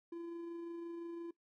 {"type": "tone with amplitude modulation", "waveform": "triangle", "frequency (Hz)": 338.9, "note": "E4", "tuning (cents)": 48, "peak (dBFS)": -39, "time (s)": [0.12, 1.31], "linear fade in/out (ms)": 5, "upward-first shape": "sine", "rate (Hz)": 25.8, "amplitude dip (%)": 25, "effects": ["noise-tail reverb RT60 0.1 s tail -19 dB re dry"]}